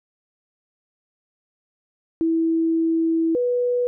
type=tone pair in turn; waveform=sine; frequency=327.2 / 490.2 Hz; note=E4 / B4; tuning=-13 / -13 cents; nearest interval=perfect fifth; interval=700 cents; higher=second; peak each=-17 / -18 dBFS; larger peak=first; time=2.21-3.35 / 3.35-3.87 s; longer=first; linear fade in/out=0 ms; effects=none